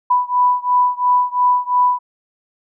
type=beating tone pair; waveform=sine; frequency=989 / 991.9 Hz; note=B5 / B5; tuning=+2 / +7 cents; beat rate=2.9 Hz; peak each=-15 / -16 dBFS; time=0.1-1.99 s; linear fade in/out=10 ms; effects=none